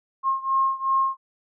sine beating tone pair, 1071 / 1073.7 Hz, C6 / C6, +40 / +44 cents, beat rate 2.7 Hz, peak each -22 / -24 dBFS, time 0.23-1.17 s, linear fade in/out 50 ms, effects none

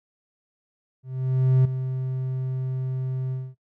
triangle tone with ADSR envelope, 130 Hz, C3, 11 cents flat, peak -12 dBFS, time 1.03-3.55 s, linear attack 620 ms, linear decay 6 ms, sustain -11 dB, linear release 230 ms, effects noise-tail reverb RT60 0.1 s tail -17 dB re dry

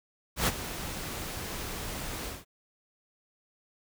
pink noise with ADSR envelope, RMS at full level -24 dBFS, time 0.36-2.45 s, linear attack 110 ms, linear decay 36 ms, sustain -13 dB, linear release 180 ms, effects none

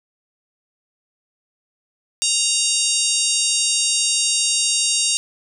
harmonic tone with a mistuned harmonic, 932.3 Hz, A#5, in tune, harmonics 3 / 4 / 5 / 6 / 7 / 8 / 9 / 10, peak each -25 / -25 / -25 / -25 / -25 / -25 / -25 / -25 dBFS, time 2.22-5.17 s, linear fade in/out 0 ms, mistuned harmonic 8, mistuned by -18 cents, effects none

